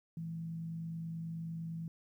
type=tone with frequency modulation; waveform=sine; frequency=164.7 Hz; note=E3; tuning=1 cent flat; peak=-38 dBFS; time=0.17-1.88 s; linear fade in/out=2 ms; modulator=49.1 Hz; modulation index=0.28; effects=12-bit